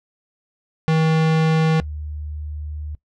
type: tone pair in turn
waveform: square / sine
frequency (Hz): 159.4 / 75.23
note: D#3 / D2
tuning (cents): +42 / +42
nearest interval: octave + minor second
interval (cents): 1300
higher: first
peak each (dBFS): -15 / -27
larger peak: first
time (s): 0.88-1.8 / 1.8-2.95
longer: second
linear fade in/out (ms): 0
effects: noise-tail reverb RT60 0.1 s tail -19 dB re dry + low-pass 4000 Hz 12 dB/octave